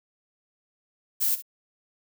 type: noise with echo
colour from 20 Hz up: violet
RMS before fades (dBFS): -24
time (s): 1.2-1.36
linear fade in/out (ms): 20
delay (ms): 64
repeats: 1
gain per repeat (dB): -14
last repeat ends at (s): 1.424
effects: none